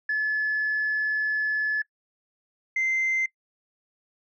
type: tone pair in turn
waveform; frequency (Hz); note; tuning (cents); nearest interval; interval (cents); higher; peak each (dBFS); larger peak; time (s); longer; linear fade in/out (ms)
sine; 1721 / 2079; A6 / C7; -39 / -12; minor third; 327; second; -21; neither; 0.09-1.82 / 2.76-3.26; first; 5
effects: noise-tail reverb RT60 0.1 s tail -23 dB re dry + tanh soft clip ceiling -19 dBFS